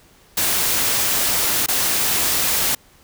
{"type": "noise with dropouts", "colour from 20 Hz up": "white", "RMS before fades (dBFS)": -19, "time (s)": [0.37, 2.75], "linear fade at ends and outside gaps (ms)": 5, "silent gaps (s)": [1.662, 1.684], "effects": ["pink hiss -52 dBFS RMS until 3.03 s"]}